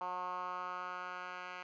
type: tone with band-pass filter sweep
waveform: 10% pulse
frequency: 180.9 Hz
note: F#3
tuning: 39 cents flat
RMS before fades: -42 dBFS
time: 0.01-1.63 s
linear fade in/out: 2 ms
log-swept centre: 980 to 1800 Hz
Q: 3.6
effects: resampled to 16000 Hz